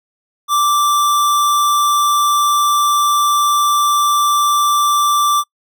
square tone, 1173 Hz, D6, 2 cents flat, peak -12 dBFS, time 0.48-5.44 s, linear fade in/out 50 ms, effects noise-tail reverb RT60 0.1 s tail -25 dB re dry

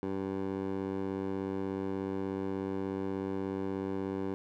15% pulse tone with band-pass filter, 96.6 Hz, G2, 25 cents flat, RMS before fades -35 dBFS, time 0.03-4.34 s, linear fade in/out 0 ms, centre 420 Hz, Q 1.1, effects none

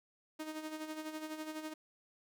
sawtooth tone with tremolo, 311.1 Hz, D#4, in tune, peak -35 dBFS, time 0.39-1.74 s, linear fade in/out 10 ms, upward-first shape sine, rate 12 Hz, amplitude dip 60%, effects none

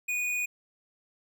triangle tone with hard clipping, 2466 Hz, D#7, 16 cents flat, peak -29 dBFS, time 0.08-0.46 s, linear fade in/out 10 ms, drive 17 dB, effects none

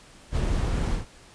brown noise with ADSR envelope, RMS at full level -23 dBFS, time 0.31-1.06 s, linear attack 57 ms, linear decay 10 ms, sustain -2 dB, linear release 130 ms, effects pink hiss -51 dBFS RMS until 1.34 s + resampled to 22050 Hz

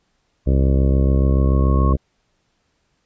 sine tone with exponential growth, 1093 Hz, C#6, 25 cents flat, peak -22 dBFS, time 0.45-1.93 s, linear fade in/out 5 ms, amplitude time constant 320 ms
harmonic tone, 67 Hz, C2, 42 cents sharp, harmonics 1 / 2 / 3 / 4 / 5 / 6 / 7 / 8 / 9, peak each -14 / -20 / -24 / -26 / -28 / -30 / -31 / -32 / -33 dBFS, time 0.46-1.97 s, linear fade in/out 20 ms
effects pink hiss -67 dBFS RMS until 3.05 s + resampled to 16000 Hz

